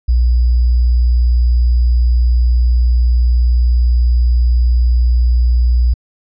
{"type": "tone with sample-and-hold", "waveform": "sine", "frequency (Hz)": 60.2, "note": "B1", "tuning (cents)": -44, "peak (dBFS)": -8, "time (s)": [0.08, 5.94], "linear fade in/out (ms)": 10, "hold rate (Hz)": 4900, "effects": ["resampled to 16000 Hz"]}